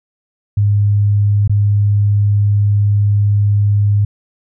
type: tone with dropouts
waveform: sine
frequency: 102.6 Hz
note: G#2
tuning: 21 cents flat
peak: -9 dBFS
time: 0.57-4.05 s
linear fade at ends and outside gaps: 5 ms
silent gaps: 1.477-1.495 s
effects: none